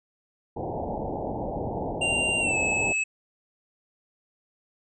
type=low-pass noise; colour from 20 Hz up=white; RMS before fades=-31 dBFS; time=0.56-2.93 s; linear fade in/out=10 ms; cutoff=880 Hz; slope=96 dB/octave
type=tone with pitch glide; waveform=square; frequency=2780 to 2594 Hz; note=F7 to E7; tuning=-9 to -28 cents; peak=-24 dBFS; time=2.01-3.04 s; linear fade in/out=10 ms; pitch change=-119 cents; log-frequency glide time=2.4-2.57 s
effects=resampled to 22050 Hz